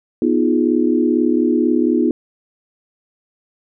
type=chord; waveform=sine; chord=F half-diminished seventh; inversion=second; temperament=equal; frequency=246.9 / 311.1 / 349.2 / 415.3 Hz; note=Cb4 / Eb4 / F4 / Ab4; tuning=0 / 0 / 0 / 0 cents; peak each=-17 / -17 / -18 / -23 dBFS; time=0.22-2.11 s; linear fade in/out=2 ms; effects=none